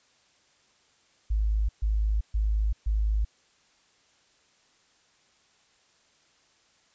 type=tone bursts; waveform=sine; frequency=52.9 Hz; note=G#1; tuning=33 cents sharp; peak=-22 dBFS; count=4; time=1.3-3.25 s; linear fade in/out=10 ms; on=390 ms; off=130 ms; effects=white hiss -64 dBFS RMS until 6.94 s + resampled to 16000 Hz